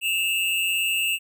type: tone pair together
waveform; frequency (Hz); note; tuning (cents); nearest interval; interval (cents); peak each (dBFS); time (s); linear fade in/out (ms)
square; 2637 / 2819; E7 / F7; 0 / +16; minor second; 116; -25; 0.01-1.19; 50
effects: none